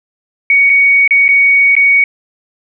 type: tone with dropouts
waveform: sine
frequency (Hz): 2238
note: C#7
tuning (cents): +16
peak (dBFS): -5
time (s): 0.5-2.04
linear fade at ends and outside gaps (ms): 2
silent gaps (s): 0.696-0.699 / 1.077-1.108 / 1.281-1.288 / 1.753-1.765
effects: none